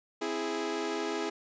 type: chord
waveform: sawtooth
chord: C augmented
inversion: none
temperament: equal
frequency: 261.6 / 329.6 / 415.3 Hz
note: C4 / E4 / G#4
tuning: 0 / 0 / 0 cents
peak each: -36 / -31 / -30 dBFS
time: 0.21-1.3 s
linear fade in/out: 10 ms
effects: resampled to 16000 Hz